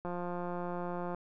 click train, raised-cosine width 1 ms, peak -25 dBFS, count 194, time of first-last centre 0.05-1.147 s, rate 176 Hz, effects none

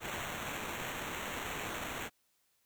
white noise with sample-and-hold, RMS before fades -40 dBFS, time 0-2.1 s, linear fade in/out 50 ms, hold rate 4900 Hz, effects white hiss -75 dBFS RMS until 2.65 s

